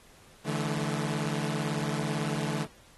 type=chord; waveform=sawtooth; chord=D suspended second; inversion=none; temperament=equal with one note detuned; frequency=146.83 / 164.81 / 215.6 Hz; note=D3 / E3 / A3; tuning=0 / 0 / -35 cents; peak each=-28 / -30 / -30 dBFS; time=0.44-2.67 s; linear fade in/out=50 ms; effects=pink hiss -57 dBFS RMS until 2.97 s + AAC 32 kbps